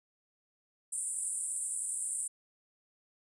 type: band-pass noise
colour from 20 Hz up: white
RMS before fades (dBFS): -36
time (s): 0.92-2.28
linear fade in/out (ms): 10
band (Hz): 8000 to 9800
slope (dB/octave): 96
effects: resampled to 24000 Hz